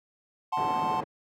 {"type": "chord", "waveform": "triangle", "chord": "F# diminished", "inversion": "none", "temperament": "equal", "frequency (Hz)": [740, 880, 1046.5], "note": ["F#5", "A5", "C6"], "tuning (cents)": [0, 0, 0], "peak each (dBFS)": [-30, -27, -28], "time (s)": [0.52, 1.01], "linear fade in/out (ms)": 10}
{"type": "low-pass noise", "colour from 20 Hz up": "pink", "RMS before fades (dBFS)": -33, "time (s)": [0.57, 1.04], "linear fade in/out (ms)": 5, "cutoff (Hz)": 920, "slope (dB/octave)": 12}
{"effects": ["high-pass 200 Hz 12 dB/octave"]}